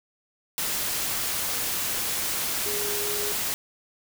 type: tone in noise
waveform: sine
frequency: 413.9 Hz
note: G#4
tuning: 6 cents flat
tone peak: -32 dBFS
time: 2.66-3.32 s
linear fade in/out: 0 ms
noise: white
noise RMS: -28 dBFS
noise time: 0.58-3.54 s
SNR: -7 dB
effects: none